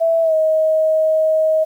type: tone with pitch glide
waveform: sine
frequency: 659.3 to 631 Hz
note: E5 to D#5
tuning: 0 to +24 cents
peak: -12 dBFS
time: 0-1.65 s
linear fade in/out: 20 ms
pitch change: -76 cents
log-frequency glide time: 0.22-0.34 s
effects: 8-bit